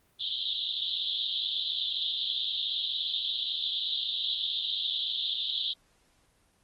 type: band-pass noise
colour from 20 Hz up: white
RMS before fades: -32 dBFS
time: 0.19-5.74 s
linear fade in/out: 20 ms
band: 3200 to 3900 Hz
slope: 96 dB/octave
effects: pink hiss -67 dBFS RMS until 6.63 s + Opus 24 kbps